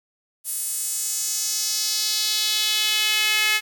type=tone with high-pass filter sweep; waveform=sawtooth; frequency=428 Hz; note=A4; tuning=48 cents flat; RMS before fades=-23 dBFS; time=0.44-3.61 s; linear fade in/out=50 ms; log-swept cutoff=10000 to 2200 Hz; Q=2.2; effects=8-bit